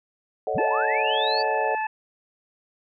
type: chord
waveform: sine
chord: D# half-diminished seventh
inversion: second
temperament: equal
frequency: 440 / 554.4 / 622.3 / 740 Hz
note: A4 / C#5 / D#5 / F#5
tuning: 0 / 0 / 0 / 0 cents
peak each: -29 dBFS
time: 0.47-1.75 s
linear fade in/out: 2 ms
type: linear sweep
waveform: sine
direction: up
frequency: 41.26 to 4658 Hz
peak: -26 dBFS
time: 0.54-1.43 s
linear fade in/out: 20 ms
type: harmonic tone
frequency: 870 Hz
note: A5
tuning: 20 cents flat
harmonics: 1 / 2 / 3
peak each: -25 / -31 / -35 dBFS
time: 0.58-1.87 s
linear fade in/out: 5 ms
effects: none